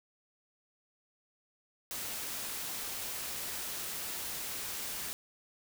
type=noise; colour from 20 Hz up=white; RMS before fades=-39 dBFS; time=1.91-5.13 s; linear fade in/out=0 ms; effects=none